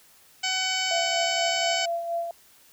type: harmonic tone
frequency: 752 Hz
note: F#5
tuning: 28 cents sharp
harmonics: 1 / 2 / 3 / 4 / 5 / 6 / 7 / 8 / 9 / 10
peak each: -33 / -34 / -31 / -29 / -41 / -34 / -34 / -40 / -41 / -35 dBFS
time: 0.43-1.86 s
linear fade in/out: 10 ms
type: tone with tremolo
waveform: sine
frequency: 680 Hz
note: F5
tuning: 46 cents flat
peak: -24 dBFS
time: 0.91-2.31 s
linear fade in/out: 2 ms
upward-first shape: sine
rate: 4.2 Hz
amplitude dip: 50%
effects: white hiss -56 dBFS RMS until 2.72 s